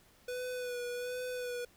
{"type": "tone with vibrato", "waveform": "square", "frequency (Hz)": 493.9, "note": "B4", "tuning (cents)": 0, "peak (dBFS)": -37, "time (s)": [0.28, 1.65], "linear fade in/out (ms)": 5, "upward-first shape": "sine", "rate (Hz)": 1.3, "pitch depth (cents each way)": 28, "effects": ["pink hiss -64 dBFS RMS until 1.76 s"]}